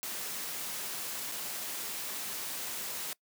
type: noise with dropouts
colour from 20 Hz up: white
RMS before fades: -38 dBFS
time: 0.03-3.13 s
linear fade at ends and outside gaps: 0 ms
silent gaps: 1.316-1.32 s
effects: noise-tail reverb RT60 0.1 s tail -23 dB re dry + high-pass 150 Hz 12 dB/octave